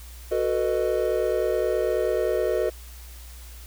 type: chord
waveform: triangle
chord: B dominant seventh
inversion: second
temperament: just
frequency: 370.4 / 444.5 / 493.9 / 617.4 Hz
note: F#4 / A4 / B4 / D#5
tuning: +2 / +18 / 0 / -14 cents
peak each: -25 dBFS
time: 0.31-2.7 s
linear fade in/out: 10 ms
effects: added 60 Hz sine -40 dBFS peak until 3.66 s + white hiss -48 dBFS RMS until 3.66 s